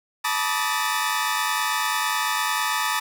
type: tone cluster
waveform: sawtooth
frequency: 870 / 976 / 1163 / 1254 / 1789 Hz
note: A5 / B5 / D6 / D#6 / A6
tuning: -20 / -21 / -17 / +13 / +28 cents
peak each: -25 dBFS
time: 0.24-3 s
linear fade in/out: 10 ms
effects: none